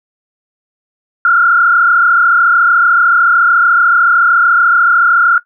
sine tone with frequency modulation, 1396.9 Hz, F6, in tune, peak -5 dBFS, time 1.25-5.38 s, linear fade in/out 2 ms, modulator 33.7 Hz, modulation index 1.5, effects noise-tail reverb RT60 0.1 s tail -17 dB re dry

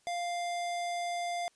square tone, 698 Hz, F5, 1 cent flat, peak -33 dBFS, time 0.07-1.48 s, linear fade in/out 0 ms, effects white hiss -69 dBFS RMS until 1.55 s + resampled to 22050 Hz

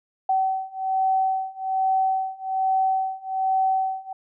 sine beating tone pair, 762 / 763.2 Hz, G5 / G5, -49 / -47 cents, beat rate 1.2 Hz, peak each -24 / -23 dBFS, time 0.29-4.13 s, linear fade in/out 5 ms, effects none

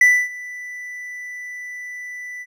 triangle tone with ADSR envelope, 1982 Hz, B6, 6 cents sharp, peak -6 dBFS, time 0.01-2.46 s, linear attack 4 ms, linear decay 270 ms, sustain -22 dB, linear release 45 ms, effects none

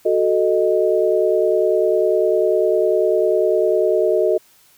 sine chord, D# diminished, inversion first, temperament equal, 370 / 440 / 622.3 Hz, F#4 / A4 / D#5, 0 / 0 / 0 cents, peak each -18 dBFS, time 0.05-4.38 s, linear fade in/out 10 ms, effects white hiss -53 dBFS RMS until 4.77 s

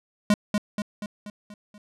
square tone with echo, 207.7 Hz, G#3, in tune, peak -16 dBFS, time 0.3-0.34 s, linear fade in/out 2 ms, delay 240 ms, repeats 6, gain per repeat -5 dB, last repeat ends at 1.78 s, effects low-pass 10000 Hz 12 dB/octave

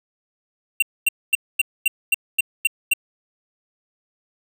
square tone bursts, 2746 Hz, F7, 30 cents flat, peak -14 dBFS, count 9, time 0.8-2.936 s, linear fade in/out 5 ms, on 24 ms, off 240 ms, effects none

